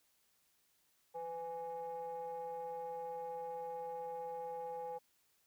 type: ring-modulated tone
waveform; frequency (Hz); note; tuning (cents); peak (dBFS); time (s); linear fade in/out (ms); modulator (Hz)
triangle; 164.81; E3; 0; -35; 1.14-4.99; 20; 667
effects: tanh soft clip ceiling -33 dBFS + white hiss -75 dBFS RMS until 5.46 s